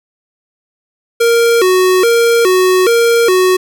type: tone with vibrato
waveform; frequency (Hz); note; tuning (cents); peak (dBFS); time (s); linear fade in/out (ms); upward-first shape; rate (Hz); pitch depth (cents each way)
square; 415.3; G#4; 0; -8; 1.2-3.57; 10; square; 1.2; 200
effects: none